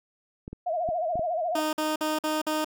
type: clicks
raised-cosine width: 3 ms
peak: -24 dBFS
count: 5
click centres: 0.479 / 0.53 / 0.889 / 1.156 / 1.194 s
type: tone with vibrato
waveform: sine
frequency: 672 Hz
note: E5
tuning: 33 cents sharp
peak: -25 dBFS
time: 0.66-1.6 s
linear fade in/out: 10 ms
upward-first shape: sine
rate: 14 Hz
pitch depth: 130 cents each way
type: tone bursts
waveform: 15% pulse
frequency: 308.8 Hz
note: D#4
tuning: 13 cents flat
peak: -19 dBFS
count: 5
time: 1.55-2.646 s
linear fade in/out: 5 ms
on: 180 ms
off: 49 ms
effects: none